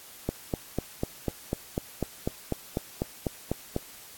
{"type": "click train", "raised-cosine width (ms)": 2, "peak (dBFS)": -13, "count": 15, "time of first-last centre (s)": [0.29, 3.764], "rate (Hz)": 4.03, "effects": ["white hiss -48 dBFS RMS until 4.17 s", "AAC 64 kbps"]}